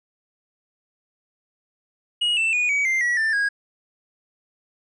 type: tone with pitch steps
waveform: triangle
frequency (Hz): 2891 / 2666 / 2459 / 2268 / 2092 / 1929.5 / 1779.6 / 1641.4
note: F#7 / E7 / D#7 / C#7 / C7 / B6 / A6 / G#6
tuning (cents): -41 / +19 / -21 / +39 / -1 / -41 / +19 / -21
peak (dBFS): -17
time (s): 2.21-3.49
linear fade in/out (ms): 10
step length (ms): 160
effects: resampled to 22050 Hz